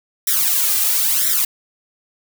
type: noise with flanger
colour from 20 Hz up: blue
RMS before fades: -17 dBFS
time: 0.27-1.45 s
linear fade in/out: 5 ms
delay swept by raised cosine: 0.53 to 2.53 ms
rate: 1 Hz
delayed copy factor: +0.95
effects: none